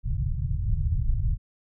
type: low-pass noise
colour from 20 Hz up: pink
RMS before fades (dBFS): -25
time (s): 0.03-1.38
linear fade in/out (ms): 50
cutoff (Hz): 140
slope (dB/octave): 48
effects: none